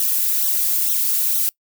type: noise with flanger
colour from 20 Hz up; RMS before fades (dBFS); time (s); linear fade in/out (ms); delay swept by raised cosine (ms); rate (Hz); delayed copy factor
violet; -19; 0-1.49; 0; 0.4 to 3.1; 2.2; -0.95
effects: noise-tail reverb RT60 0.1 s tail -24 dB re dry